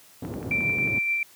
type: band-pass noise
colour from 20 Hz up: pink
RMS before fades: -33 dBFS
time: 0.22-0.99 s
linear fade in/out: 5 ms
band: 110 to 380 Hz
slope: 12 dB/octave
type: click train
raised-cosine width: 0.5 ms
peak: -26 dBFS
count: 8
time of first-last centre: 0.25-0.875 s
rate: 11.2 Hz
type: tone with tremolo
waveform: sine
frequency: 2349 Hz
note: D7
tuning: in tune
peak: -21 dBFS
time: 0.51-1.23 s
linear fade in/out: 2 ms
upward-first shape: sine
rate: 7 Hz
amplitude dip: 30%
effects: white hiss -53 dBFS RMS until 1.35 s + high-pass 60 Hz 12 dB/octave